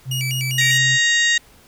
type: tone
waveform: sine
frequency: 130.81 Hz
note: C3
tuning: in tune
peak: -22 dBFS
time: 0.05-0.99 s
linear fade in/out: 50 ms
type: tone with vibrato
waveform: sawtooth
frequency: 2574 Hz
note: E7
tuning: 42 cents flat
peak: -20 dBFS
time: 0.11-0.78 s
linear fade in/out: 5 ms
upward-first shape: square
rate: 5 Hz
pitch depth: 190 cents each way
type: harmonic tone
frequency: 938 Hz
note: A#5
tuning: 11 cents sharp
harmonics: 2 / 3 / 4 / 5 / 6 / 7 / 8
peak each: -16 / -24 / -21 / -32 / -35 / -25 / -26 dBFS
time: 0.58-1.38 s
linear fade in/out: 5 ms
effects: pink hiss -50 dBFS RMS until 1.67 s